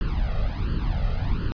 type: noise with flanger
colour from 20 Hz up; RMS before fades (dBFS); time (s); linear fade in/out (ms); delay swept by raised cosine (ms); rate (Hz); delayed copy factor
brown; -24; 0.01-1.52; 0; 0.66 to 1.58; 1.4; +1
effects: resampled to 11025 Hz

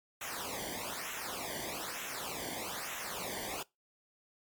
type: noise with flanger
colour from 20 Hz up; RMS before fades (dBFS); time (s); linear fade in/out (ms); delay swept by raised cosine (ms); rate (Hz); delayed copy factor
pink; -40; 0.21-3.63; 5; 0.21 to 0.77; 1.1; -0.95
effects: noise-tail reverb RT60 0.2 s tail -22 dB re dry + MP3 96 kbps

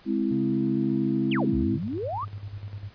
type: chord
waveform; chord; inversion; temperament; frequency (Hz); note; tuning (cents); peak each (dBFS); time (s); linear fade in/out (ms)
sine; Ab augmented; none; equal; 207.7 / 261.6 / 329.6; Ab3 / C4 / E4; 0 / 0 / 0; -27; 0.05-1.79; 50
type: tone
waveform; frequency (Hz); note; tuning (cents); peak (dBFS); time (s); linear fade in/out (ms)
triangle; 138.59; C#3; 0; -29; 0.31-1.63; 5
type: exponential two-way sweep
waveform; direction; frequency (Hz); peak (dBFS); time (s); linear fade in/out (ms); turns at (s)
sine; down then up; 3521 to 58.27 to 1266; -28; 1.31-2.25; 10; 1.57
type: tone with tremolo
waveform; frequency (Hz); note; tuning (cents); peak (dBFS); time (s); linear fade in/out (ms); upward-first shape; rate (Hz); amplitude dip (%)
sine; 101.3; G#2; -43; -32; 1.73-2.9; 10; square; 10; 65
effects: pink hiss -54 dBFS RMS until 2.94 s + resampled to 11025 Hz

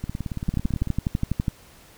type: two click trains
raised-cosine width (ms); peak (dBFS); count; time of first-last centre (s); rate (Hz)
5; -16 / -10; 16 / 13; 0.04-0.873 / 0.49-1.482; 18 / 12.1
effects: pink hiss -51 dBFS RMS until 1.97 s

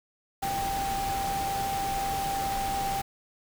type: tone in noise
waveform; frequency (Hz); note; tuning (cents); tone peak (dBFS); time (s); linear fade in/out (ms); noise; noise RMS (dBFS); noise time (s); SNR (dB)
sine; 787; G5; +7; -28; 0.42-3.02; 10; pink; -35; 0.42-3.02; +4
effects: none

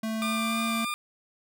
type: tone with pitch glide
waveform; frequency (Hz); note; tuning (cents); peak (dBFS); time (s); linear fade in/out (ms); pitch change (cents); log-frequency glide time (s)
square; 221 to 226.3; A3 to A3; +8 to +49; -29; 0.03-0.85; 5; +41; 0.25-0.55
type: tone with vibrato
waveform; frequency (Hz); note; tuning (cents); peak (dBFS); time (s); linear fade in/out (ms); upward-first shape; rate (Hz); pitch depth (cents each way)
20% pulse; 1196; D6; +31; -24; 0.22-0.94; 0; sine; 3.2; 12
effects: none

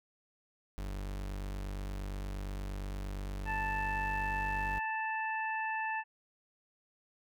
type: tone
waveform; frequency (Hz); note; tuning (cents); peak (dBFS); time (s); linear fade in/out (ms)
40% pulse; 48.6; G1; -14; -36; 0.78-4.79; 0
type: harmonic tone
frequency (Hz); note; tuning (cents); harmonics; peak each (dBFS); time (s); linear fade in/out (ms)
880; A5; 0; 1 / 2 / 3; -35 / -37 / -42; 3.45-6.04; 50
effects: none

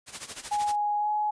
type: noise with tremolo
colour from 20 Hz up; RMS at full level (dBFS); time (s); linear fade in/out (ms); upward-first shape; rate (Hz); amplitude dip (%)
white; -35; 0.06-0.76; 50; sine; 13; 80
type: tone with pitch glide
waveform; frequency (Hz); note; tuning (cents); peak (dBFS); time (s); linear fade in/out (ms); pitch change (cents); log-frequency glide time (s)
sine; 830.6 to 842.7; G#5 to G#5; 0 to +25; -24; 0.51-1.31; 10; +25; 0.98-1.09
effects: resampled to 22050 Hz

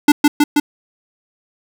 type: tone with echo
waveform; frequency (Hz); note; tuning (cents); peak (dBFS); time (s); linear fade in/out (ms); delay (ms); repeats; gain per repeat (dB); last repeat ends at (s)
square; 293.7; D4; 0; -5; 0.08-0.12; 5; 160; 3; -2; 0.6
effects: none

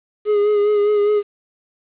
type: tone with vibrato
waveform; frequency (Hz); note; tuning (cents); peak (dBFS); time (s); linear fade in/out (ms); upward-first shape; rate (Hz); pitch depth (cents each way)
triangle; 415.4; G#4; 0; -11; 0.25-1.23; 50; sine; 4.9; 30
effects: resampled to 8000 Hz + 8-bit

